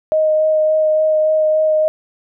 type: tone with vibrato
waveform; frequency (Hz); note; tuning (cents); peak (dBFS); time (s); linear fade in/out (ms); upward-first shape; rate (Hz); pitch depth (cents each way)
sine; 622.3; D#5; 0; -11; 0.12-1.88; 0; sine; 3.5; 10
effects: none